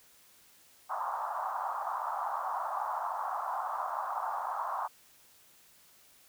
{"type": "band-pass noise", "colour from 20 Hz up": "white", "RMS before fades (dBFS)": -35, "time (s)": [0.89, 4.88], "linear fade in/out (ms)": 20, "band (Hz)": [710, 1200], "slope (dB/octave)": 48, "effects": ["white hiss -61 dBFS RMS until 6.28 s"]}